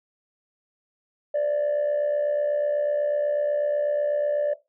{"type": "tone with amplitude modulation", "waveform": "sine", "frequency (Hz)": 587.3, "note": "D5", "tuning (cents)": 0, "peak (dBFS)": -16, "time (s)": [1.34, 4.54], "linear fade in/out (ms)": 10, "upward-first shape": "sine", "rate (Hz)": 68.1, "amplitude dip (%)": 60, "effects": ["noise-tail reverb RT60 0.2 s tail -17 dB re dry", "tanh soft clip ceiling -18 dBFS"]}